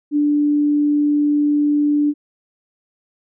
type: tone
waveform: sine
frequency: 293.7 Hz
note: D4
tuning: in tune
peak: -13 dBFS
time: 0.11-2.14 s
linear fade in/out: 50 ms
effects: none